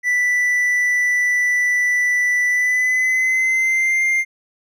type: tone with pitch glide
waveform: triangle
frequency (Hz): 1975.5 to 2105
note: B6 to C7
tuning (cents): 0 to +10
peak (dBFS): -13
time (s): 0.03-4.25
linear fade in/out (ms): 50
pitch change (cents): +110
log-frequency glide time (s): 2.47-4.03
effects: none